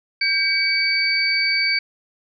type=tone cluster; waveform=sine; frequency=1589 / 2273 / 4583 Hz; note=G6 / C#7 / D8; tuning=+23 / +43 / -43 cents; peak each=-27 / -19 / -21 dBFS; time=0.21-1.79 s; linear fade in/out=5 ms; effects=none